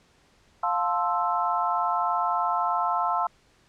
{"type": "chord", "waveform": "sine", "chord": "F major seventh", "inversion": "none", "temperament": "equal with one note detuned", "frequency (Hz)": [703.3, 880, 1046.5, 1318.5], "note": ["F5", "A5", "C6", "E6"], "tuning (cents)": [12, 0, 0, 0], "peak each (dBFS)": -28, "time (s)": [0.63, 3.27], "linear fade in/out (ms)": 5, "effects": ["pink hiss -61 dBFS RMS until 3.68 s", "low-pass 7000 Hz 12 dB/octave"]}